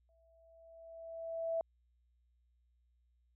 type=tone with exponential growth; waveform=sine; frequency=659.3 Hz; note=E5; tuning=in tune; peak=-31 dBFS; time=0.09-1.61 s; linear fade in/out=1 ms; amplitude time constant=330 ms; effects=added 60 Hz sine -70 dBFS peak until 3.35 s